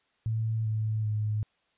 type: tone with pitch steps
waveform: sine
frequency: 111.4 / 108.98 / 106.62 Hz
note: A2 / A2 / G#2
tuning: +22 / -16 / +46 cents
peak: -26 dBFS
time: 0.26-1.43 s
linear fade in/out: 0 ms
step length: 390 ms
effects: white hiss -71 dBFS RMS until 1.77 s + resampled to 8000 Hz